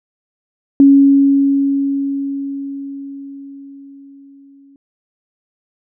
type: tone with exponential decay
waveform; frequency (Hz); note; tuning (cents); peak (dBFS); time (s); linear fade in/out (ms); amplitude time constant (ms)
sine; 277.2; C#4; 0; -3; 0.8-4.76; 1; 860
effects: none